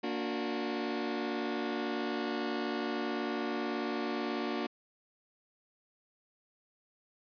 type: chord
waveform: sawtooth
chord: Bb augmented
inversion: none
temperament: just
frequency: 233.1 / 291.4 / 364.2 Hz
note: Bb3 / D4 / F#4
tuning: 0 / -13 / -27 cents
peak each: -33 dBFS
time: 0.03-4.67 s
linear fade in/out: 10 ms
effects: resampled to 11025 Hz